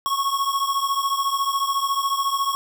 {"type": "beating tone pair", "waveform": "square", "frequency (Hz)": [1097, 1111], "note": ["C#6", "C#6"], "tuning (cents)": [-18, 4], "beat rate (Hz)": 14, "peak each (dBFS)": [-23, -26], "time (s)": [0.06, 2.55], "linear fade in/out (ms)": 0, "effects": []}